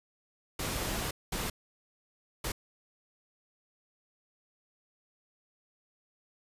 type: noise bursts at uneven times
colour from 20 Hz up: pink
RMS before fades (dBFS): -34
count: 3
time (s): 0.59-1.11 / 1.32-1.5 / 2.44-2.52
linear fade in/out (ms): 5
effects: resampled to 32000 Hz